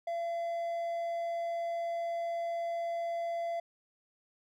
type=tone with hard clipping; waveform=triangle; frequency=679 Hz; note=F5; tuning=49 cents flat; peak=-33 dBFS; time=0.07-3.6 s; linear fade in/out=5 ms; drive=6 dB; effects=none